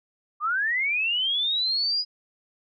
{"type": "linear sweep", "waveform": "sine", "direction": "up", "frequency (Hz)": [1163, 4978], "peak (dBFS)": -22, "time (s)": [0.4, 2.05], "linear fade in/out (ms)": 50, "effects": []}